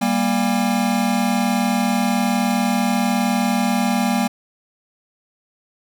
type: tone cluster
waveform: square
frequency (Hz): 196.4 / 236.4 / 808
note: G3 / A#3 / G#5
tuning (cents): +4 / +24 / -48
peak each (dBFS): -22 / -20 / -25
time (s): 0.01-4.28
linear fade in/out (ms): 10
effects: none